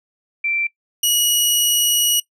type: tone pair in turn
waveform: sine / 15% pulse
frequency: 2347 / 2910 Hz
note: D7 / F#7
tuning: -2 / -29 cents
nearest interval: major third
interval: 373 cents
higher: second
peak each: -18 / -7 dBFS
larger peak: second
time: 0.44-0.67 / 1.03-2.2 s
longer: second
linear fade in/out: 5 ms
effects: noise-tail reverb RT60 0.1 s tail -21 dB re dry